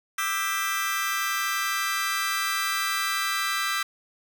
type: chord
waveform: sawtooth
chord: E minor seventh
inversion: third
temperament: just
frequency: 1186.7 / 1318.5 / 1582.2 / 1977.8 Hz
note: D6 / E6 / G6 / B6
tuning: +18 / 0 / +16 / +2 cents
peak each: -27 dBFS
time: 0.18-3.83 s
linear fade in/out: 5 ms
effects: none